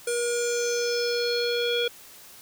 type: tone with low-pass filter sweep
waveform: square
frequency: 477.6 Hz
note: A#4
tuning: 42 cents sharp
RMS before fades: -26 dBFS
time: 0.07-1.88 s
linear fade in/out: 5 ms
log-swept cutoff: 8900 to 3200 Hz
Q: 5.6
effects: white hiss -48 dBFS RMS until 2.41 s